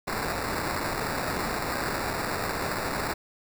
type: noise with sample-and-hold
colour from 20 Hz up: white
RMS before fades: -30 dBFS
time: 0.07-3.14 s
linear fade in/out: 10 ms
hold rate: 3150 Hz
effects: none